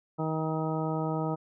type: harmonic tone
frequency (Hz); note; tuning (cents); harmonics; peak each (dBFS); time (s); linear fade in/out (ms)
158.2; D#3; +29; 1 / 2 / 3 / 4 / 5 / 6 / 8; -31 / -34 / -36 / -37 / -38 / -39 / -40; 0.18-1.36; 20
effects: none